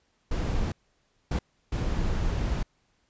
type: noise bursts at uneven times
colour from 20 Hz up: brown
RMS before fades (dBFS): -27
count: 3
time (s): 0.31-0.72 / 1.31-1.39 / 1.72-2.63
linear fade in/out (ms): 5
effects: pink hiss -70 dBFS RMS until 3.09 s + resampled to 16000 Hz